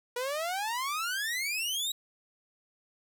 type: exponential sweep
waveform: sawtooth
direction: up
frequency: 477.1 to 3883 Hz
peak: -27 dBFS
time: 0.16-1.92 s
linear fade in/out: 5 ms
effects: none